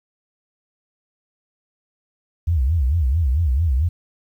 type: tone with vibrato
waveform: sine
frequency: 73.42 Hz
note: D2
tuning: in tune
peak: -15 dBFS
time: 2.47-3.89 s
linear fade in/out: 10 ms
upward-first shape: sine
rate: 4.5 Hz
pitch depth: 290 cents each way
effects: 9-bit